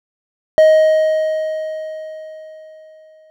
triangle tone with exponential decay, 627 Hz, D#5, 13 cents sharp, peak -3 dBFS, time 0.58-3.3 s, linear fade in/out 0 ms, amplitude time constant 590 ms, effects none

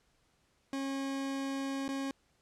40% pulse tone with dropouts, 272.3 Hz, C#4, 31 cents flat, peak -33 dBFS, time 0.73-2.11 s, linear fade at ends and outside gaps 1 ms, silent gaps 1.88-1.889 s, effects pink hiss -72 dBFS RMS until 2.41 s + low-pass 9000 Hz 12 dB/octave

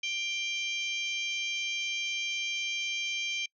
harmonic tone, 788 Hz, G5, 9 cents sharp, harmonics 3 / 4 / 5 / 6 / 7 / 8, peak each -33 / -34 / -47 / -48 / -47 / -42 dBFS, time 0.03-3.46 s, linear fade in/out 5 ms, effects noise-tail reverb RT60 0.1 s tail -26 dB re dry

